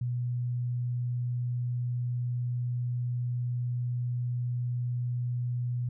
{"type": "tone", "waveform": "sine", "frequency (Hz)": 122.4, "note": "B2", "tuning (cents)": -15, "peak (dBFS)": -28, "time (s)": [0.01, 5.89], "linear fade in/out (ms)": 5, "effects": []}